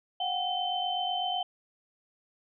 sine tone cluster, 727 / 775 / 3078 Hz, F#5 / G5 / G7, -31 / -20 / -32 cents, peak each -31 / -36 / -32 dBFS, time 0.2-1.43 s, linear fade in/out 5 ms, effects none

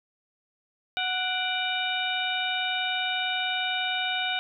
harmonic tone with a mistuned harmonic, 739 Hz, F#5, 2 cents flat, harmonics 1 / 2 / 3 / 4 / 5, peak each -32 / -32 / -32 / -32 / -32 dBFS, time 0.97-4.39 s, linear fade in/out 0 ms, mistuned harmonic 3, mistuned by +100 cents, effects none

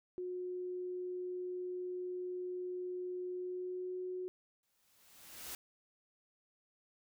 sine tone with pitch glide, 362.4 to 366.4 Hz, F#4 to F#4, -36 to -17 cents, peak -38 dBFS, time 0.18-4.28 s, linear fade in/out 0 ms, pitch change +19 cents, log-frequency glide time 3.32-3.98 s
white noise with exponential growth, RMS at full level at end -43 dBFS, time 4.63-5.55 s, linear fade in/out 2 ms, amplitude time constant 200 ms
effects none

